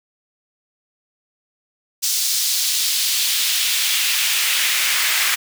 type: noise with high-pass filter sweep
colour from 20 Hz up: pink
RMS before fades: -19 dBFS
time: 2.02-5.36 s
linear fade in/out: 20 ms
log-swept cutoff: 5100 to 1800 Hz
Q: 1.4
effects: none